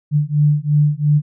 sine beating tone pair, 146.83 / 149.73 Hz, D3 / D3, 0 / +34 cents, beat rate 2.9 Hz, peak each -15 / -15 dBFS, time 0.11-1.22 s, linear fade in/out 50 ms, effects none

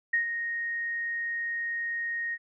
sine tone with ADSR envelope, 1864.7 Hz, A#6, in tune, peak -21 dBFS, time 0.13-2.38 s, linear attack 8 ms, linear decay 110 ms, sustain -8 dB, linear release 47 ms, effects none

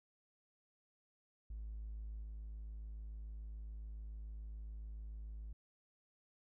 triangle tone with level steps, 53.5 Hz, A1, 48 cents flat, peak -40 / -42 dBFS, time 1.5-5.53 s, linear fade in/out 5 ms, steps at 2.23 s, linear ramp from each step 2 ms, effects tanh soft clip ceiling -39 dBFS

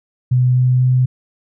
sine tone with pitch steps, 125.8 / 126.6 / 127.41 Hz, B2 / B2 / C3, +32 / +43 / -46 cents, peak -10 dBFS, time 0.31-1.06 s, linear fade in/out 10 ms, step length 250 ms, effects none

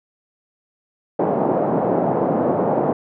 white band-pass noise, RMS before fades -19 dBFS, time 1.19-2.93 s, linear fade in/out 5 ms, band 150 to 740 Hz, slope 24 dB/octave, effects none

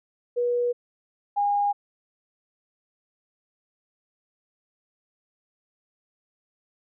sine tone pair in turn, 484.4 / 814.7 Hz, B4 / G#5, -34 / -33 cents, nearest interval major sixth, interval 901 cents, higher second, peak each -21 / -20 dBFS, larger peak second, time 0.36-0.73 / 1.36-1.73 s, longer neither, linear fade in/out 20 ms, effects none

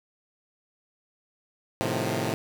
10% pulse chord, F dominant seventh, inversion first, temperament equal, 110 / 130.81 / 155.56 / 174.61 Hz, A2 / C3 / Eb3 / F3, 0 / 0 / 0 / 0 cents, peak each -22 / -23 / -25 / -25 dBFS, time 1.81-2.34 s, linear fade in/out 0 ms, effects none

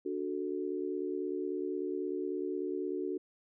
sine chord, D major, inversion none, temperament equal, 293.7 / 370 / 440 Hz, D4 / F#4 / A4, 0 / 0 / 0 cents, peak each -38 / -35 / -40 dBFS, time 0.05-3.18 s, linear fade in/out 10 ms, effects none

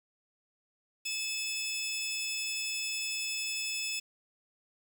20% pulse tone pair together, 2596 / 3465 Hz, E7 / A7, -27 / -27 cents, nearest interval perfect fourth, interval 500 cents, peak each -29 / -34 dBFS, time 1.05-4 s, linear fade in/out 10 ms, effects 9-bit

